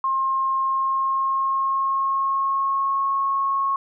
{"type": "tone with pitch glide", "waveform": "sine", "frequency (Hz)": [1067, 1093.8], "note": ["C6", "C#6"], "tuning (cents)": [34, -23], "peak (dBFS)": -19, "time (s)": [0.04, 3.76], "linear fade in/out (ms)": 2, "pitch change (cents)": 43, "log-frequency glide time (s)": [0.58, 3.06], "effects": []}